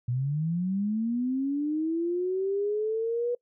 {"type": "linear sweep", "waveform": "sine", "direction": "up", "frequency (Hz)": [118.4, 488.6], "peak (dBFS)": -25, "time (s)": [0.08, 3.35], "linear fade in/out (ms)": 5, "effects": ["noise-tail reverb RT60 0.1 s tail -24 dB re dry"]}